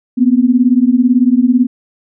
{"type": "beating tone pair", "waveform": "sine", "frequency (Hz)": [239.8, 257.8], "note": ["A#3", "C4"], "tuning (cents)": [49, -26], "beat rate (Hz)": 18, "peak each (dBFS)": -10, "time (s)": [0.17, 1.67], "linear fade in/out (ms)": 20, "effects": []}